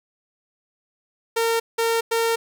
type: tone bursts at uneven times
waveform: sawtooth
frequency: 458 Hz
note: A#4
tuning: 31 cents flat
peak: -15 dBFS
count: 3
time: 1.36-1.6 / 1.78-2.01 / 2.11-2.36 s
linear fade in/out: 10 ms
effects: none